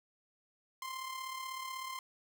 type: tone with amplitude modulation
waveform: sawtooth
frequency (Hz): 1046.5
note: C6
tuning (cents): 0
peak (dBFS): -34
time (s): 0.82-1.99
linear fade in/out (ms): 2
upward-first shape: sine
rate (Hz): 36.2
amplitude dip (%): 50
effects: none